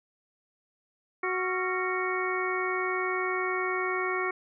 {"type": "harmonic tone with a mistuned harmonic", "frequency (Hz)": 370, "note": "F#4", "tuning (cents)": 0, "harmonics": [1, 2, 3, 4, 5, 6], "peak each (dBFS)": [-31, -38, -33, -36, -35, -34], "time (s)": [1.23, 4.31], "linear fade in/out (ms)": 5, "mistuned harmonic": 4, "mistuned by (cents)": -120, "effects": []}